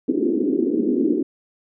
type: band-pass noise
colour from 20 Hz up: pink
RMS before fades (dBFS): -20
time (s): 0.08-1.23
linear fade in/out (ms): 5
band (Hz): 240 to 390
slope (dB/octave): 48
effects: none